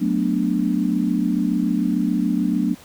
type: chord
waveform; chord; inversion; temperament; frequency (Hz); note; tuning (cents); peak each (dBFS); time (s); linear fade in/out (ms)
sine; B minor seventh; second; equal; 185 / 220 / 246.9 / 293.7; F#3 / A3 / B3 / D4; 0 / 0 / 0 / 0; -23; 0-2.75; 20
effects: pink hiss -46 dBFS RMS until 2.84 s